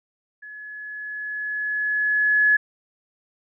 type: tone with level ramp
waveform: sine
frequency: 1700 Hz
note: G#6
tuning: 40 cents sharp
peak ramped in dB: -37 to -13 dBFS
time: 0.42-2.57 s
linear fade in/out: 10 ms
effects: none